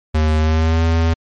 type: tone with pitch glide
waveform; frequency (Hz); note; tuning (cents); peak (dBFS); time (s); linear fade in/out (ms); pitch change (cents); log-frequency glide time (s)
square; 77.78 to 82.21; D#2 to E2; 0 to -4; -13; 0.14-1.14; 10; +96; 0.38-0.83
effects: low-pass 5000 Hz 12 dB/octave + MP3 48 kbps